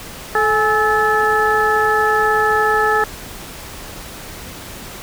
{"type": "harmonic tone with a mistuned harmonic", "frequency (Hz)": 433.7, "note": "A4", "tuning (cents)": -25, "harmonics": [1, 2, 3, 4], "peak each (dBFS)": [-18, -18, -18, -18], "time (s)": [0.35, 3.04], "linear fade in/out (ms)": 2, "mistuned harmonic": 2, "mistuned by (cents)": -59, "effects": ["pink hiss -33 dBFS RMS until 5.02 s"]}